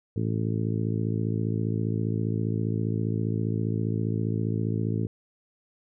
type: harmonic tone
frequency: 55 Hz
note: A1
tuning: in tune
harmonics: 2 / 3 / 4 / 5 / 6 / 7 / 8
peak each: -27 / -31 / -33 / -35 / -37 / -38 / -39 dBFS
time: 0.16-5.07 s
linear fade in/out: 5 ms
effects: none